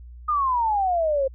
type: exponential sweep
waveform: sine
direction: down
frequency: 1244.5 to 523.3 Hz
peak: -19 dBFS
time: 0.28-1.28 s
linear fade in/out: 10 ms
effects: added 60 Hz sine -39 dBFS peak until 1.34 s